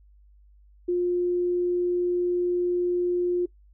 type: tone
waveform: sine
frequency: 354.4 Hz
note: F4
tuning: 25 cents sharp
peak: -21 dBFS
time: 0.88-3.46 s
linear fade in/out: 10 ms
effects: noise-tail reverb RT60 0.1 s tail -20 dB re dry + added 50 Hz sine -52 dBFS peak until 3.73 s